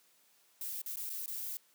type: noise with dropouts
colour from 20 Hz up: violet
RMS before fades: -40 dBFS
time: 0.61-1.57 s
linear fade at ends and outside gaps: 1 ms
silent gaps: 0.817-0.861 / 0.959-0.97 / 1.095-1.101 / 1.26-1.279 s
effects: white hiss -68 dBFS RMS until 1.74 s + high-pass 200 Hz 12 dB/octave